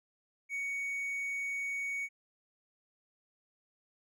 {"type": "tone", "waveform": "triangle", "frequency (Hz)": 2235, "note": "C#7", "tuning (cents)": 14, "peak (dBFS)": -32, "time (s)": [0.49, 2.09], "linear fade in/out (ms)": 50, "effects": []}